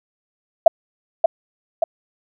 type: tone with echo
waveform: sine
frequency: 659.3 Hz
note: E5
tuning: in tune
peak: -3 dBFS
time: 0.66-0.68 s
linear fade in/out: 5 ms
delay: 580 ms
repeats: 2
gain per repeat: -5 dB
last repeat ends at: 1.84 s
effects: none